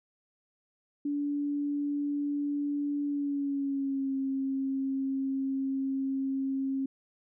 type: tone with pitch glide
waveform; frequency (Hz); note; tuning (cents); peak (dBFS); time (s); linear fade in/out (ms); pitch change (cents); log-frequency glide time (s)
sine; 288.5 to 269.2; D4 to C4; -31 to +49; -28; 1.05-6.86; 5; -120; 3.05-4.13
effects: none